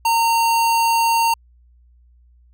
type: tone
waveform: square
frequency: 919 Hz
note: A#5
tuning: 25 cents flat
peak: -15 dBFS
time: 0.05-1.34 s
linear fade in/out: 5 ms
effects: added 60 Hz sine -49 dBFS peak until 2.53 s